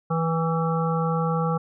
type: harmonic tone with a mistuned harmonic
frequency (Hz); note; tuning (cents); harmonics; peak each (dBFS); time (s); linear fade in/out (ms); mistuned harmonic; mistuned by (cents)
163.5; E3; -14; 1 / 3 / 5 / 7 / 8; -23 / -28 / -30 / -31 / -32; 0.1-1.58; 10; 8; +34
effects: none